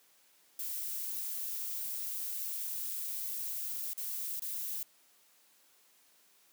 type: noise with dropouts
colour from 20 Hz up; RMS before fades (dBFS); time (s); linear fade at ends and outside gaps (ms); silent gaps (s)
violet; -38; 0.59-4.83; 2; 3.934-3.977 / 4.396-4.42
effects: white hiss -66 dBFS RMS until 6.52 s + high-pass 200 Hz 12 dB/octave

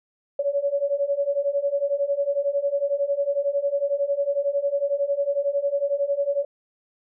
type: beating tone pair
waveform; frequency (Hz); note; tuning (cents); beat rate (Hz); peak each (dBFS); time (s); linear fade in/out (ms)
sine; 558 / 569; C#5 / C#5; +11 / +45; 11; -25 / -23; 0.39-6.45; 5
effects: none

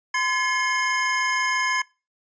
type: tone cluster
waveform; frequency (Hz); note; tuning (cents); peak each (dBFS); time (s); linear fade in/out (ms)
square; 1027 / 1703 / 2148; C6 / G#6 / C7; -33 / +43 / +45; -26; 0.14-1.82; 5
effects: noise-tail reverb RT60 0.3 s tail -23 dB re dry + resampled to 16000 Hz

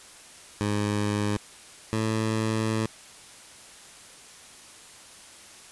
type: tone pair in turn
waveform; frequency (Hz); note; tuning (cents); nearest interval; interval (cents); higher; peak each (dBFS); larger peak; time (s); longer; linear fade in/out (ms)
15% pulse; 103.83 / 110.27; G#2 / A2; 0 / +4; minor second; 104; second; -18; neither; 0.61-1.37 / 1.93-2.86; second; 0
effects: white hiss -48 dBFS RMS until 5.71 s + resampled to 24000 Hz

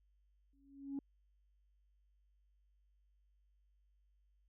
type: tone with exponential growth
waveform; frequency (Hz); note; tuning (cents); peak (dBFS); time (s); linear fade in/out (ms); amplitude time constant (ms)
sine; 277.2; C#4; 0; -35; 0.53-0.99; 2; 100
effects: tanh soft clip ceiling -35 dBFS + added 50 Hz sine -70 dBFS peak until 4.48 s

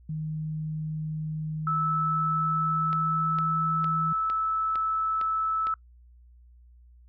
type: tone with pitch glide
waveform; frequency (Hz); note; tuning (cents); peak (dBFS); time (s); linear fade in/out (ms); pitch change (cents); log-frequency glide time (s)
sine; 155.56 to 159.84; D#3 to D#3; 0 to +47; -29; 0.09-4.13; 5; +47; 1.61-3.56
type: tone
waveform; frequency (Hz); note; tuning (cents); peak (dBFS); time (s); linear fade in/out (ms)
sine; 1308; E6; -14; -24; 1.67-5.74; 2
type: click train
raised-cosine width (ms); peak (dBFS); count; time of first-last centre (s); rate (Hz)
0.3; -23; 7; 2.93-5.67; 2.19
effects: noise-tail reverb RT60 0.1 s tail -25 dB re dry + added 60 Hz sine -51 dBFS peak until 7.08 s

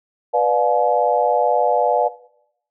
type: chord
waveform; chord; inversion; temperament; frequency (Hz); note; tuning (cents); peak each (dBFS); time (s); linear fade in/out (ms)
sine; B diminished seventh; none; just; 493.9 / 592.7 / 711.2 / 853.4; B4 / D5 / F5 / Ab5; 0 / +16 / +31 / +47; -19 / -20 / -19 / -20; 0.33-2.09; 20
effects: noise-tail reverb RT60 0.7 s tail -17 dB re dry

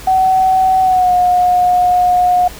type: tone with pitch glide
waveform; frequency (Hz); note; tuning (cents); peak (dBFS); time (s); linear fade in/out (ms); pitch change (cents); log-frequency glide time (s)
sine; 754 to 720.4; F#5 to F#5; +32 to -46; -8; 0.07-2.48; 5; -78; 0.81-1.14
effects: added 50 Hz sine -36 dBFS peak until 2.59 s + pink hiss -33 dBFS RMS until 2.59 s

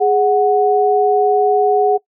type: tone pair together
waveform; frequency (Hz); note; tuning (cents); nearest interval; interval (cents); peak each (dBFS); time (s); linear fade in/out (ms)
sine; 415.3 / 739; G#4 / F#5; 0 / -2; minor seventh; 998; -13; 0-1.98; 20
effects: noise-tail reverb RT60 0.1 s tail -22 dB re dry

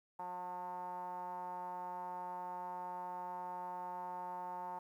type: tone with low-pass filter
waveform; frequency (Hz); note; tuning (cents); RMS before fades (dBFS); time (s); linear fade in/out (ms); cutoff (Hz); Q
5% pulse; 179.7; F3; +50; -44; 0.19-4.79; 5; 880; 7.8
effects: 12-bit

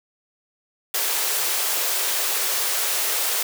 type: high-pass noise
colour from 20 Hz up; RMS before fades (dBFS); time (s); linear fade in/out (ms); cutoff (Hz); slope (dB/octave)
white; -23; 0.94-3.43; 5; 360; 48
effects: none

